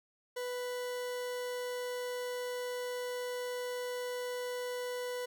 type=tone; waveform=40% pulse; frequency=494.6 Hz; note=B4; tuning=3 cents sharp; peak=-35 dBFS; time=0.36-5.26 s; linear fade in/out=10 ms; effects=none